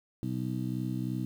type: harmonic tone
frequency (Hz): 63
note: B1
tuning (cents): +35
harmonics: 2 / 3 / 4 / 5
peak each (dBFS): -34 / -36 / -37 / -38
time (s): 0.23-1.25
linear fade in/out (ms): 0
effects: 9-bit